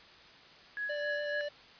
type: tone with tremolo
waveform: sine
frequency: 1674 Hz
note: G#6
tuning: 13 cents sharp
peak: -32 dBFS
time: 0.77-1.41 s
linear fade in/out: 0 ms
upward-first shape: triangle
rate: 3.7 Hz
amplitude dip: 80%
type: tone with vibrato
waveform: square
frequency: 587.3 Hz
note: D5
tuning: in tune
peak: -35 dBFS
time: 0.89-1.49 s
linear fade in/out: 10 ms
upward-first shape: sine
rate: 6.8 Hz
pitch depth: 9 cents each way
effects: white hiss -55 dBFS RMS until 1.79 s + resampled to 11025 Hz